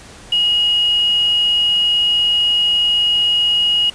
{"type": "tone with quantisation", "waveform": "sine", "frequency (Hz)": 2884, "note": "F#7", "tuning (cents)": -45, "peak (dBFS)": -12, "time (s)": [0.32, 3.9], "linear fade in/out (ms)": 5, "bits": 5, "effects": ["pink hiss -39 dBFS RMS until 3.94 s", "resampled to 22050 Hz"]}